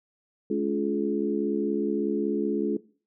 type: harmonic tone with a mistuned harmonic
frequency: 70.7 Hz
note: C#2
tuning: 35 cents sharp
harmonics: 3 / 4 / 5 / 6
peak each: -29 / -29 / -29 / -29 dBFS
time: 0.5-2.77 s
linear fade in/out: 5 ms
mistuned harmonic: 5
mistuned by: -28 cents
effects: noise-tail reverb RT60 0.4 s tail -19 dB re dry